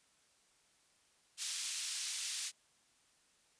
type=band-pass noise; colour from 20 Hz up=white; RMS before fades=-40 dBFS; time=1.37-2.52 s; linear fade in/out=50 ms; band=2900 to 8800 Hz; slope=12 dB/octave; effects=white hiss -71 dBFS RMS until 3.59 s + resampled to 22050 Hz